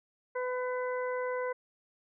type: harmonic tone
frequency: 502 Hz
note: B4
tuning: 28 cents sharp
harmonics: 1 / 2 / 3 / 4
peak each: -32 / -38 / -42 / -44 dBFS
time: 0.35-1.53 s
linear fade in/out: 10 ms
effects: none